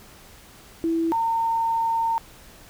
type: tone pair in turn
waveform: sine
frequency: 329.6 / 912 Hz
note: E4 / A#5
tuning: 0 / -38 cents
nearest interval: octave + tritone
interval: 1762 cents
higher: second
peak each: -20 dBFS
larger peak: neither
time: 0.84-1.12 / 1.12-2.18 s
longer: second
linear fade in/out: 0 ms
effects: pink hiss -48 dBFS RMS until 2.69 s